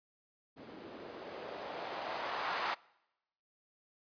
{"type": "noise with low-pass filter sweep", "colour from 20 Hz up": "violet", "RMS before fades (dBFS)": -41, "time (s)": [0.56, 2.75], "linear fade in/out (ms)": 20, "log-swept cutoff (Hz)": [290, 1100], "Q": 1.6, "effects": ["noise-tail reverb RT60 0.9 s tail -24 dB re dry", "resampled to 11025 Hz"]}